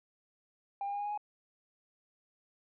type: tone with pitch steps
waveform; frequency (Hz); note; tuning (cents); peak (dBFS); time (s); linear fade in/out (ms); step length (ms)
sine; 798 / 805.4 / 812.9 / 820.4 / 828.1 / 835.7; G5 / G5 / G#5 / G#5 / G#5 / G#5; +31 / +47 / -37 / -21 / -5 / +11; -32; 0.81-1.176; 2; 61
effects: tanh soft clip ceiling -31 dBFS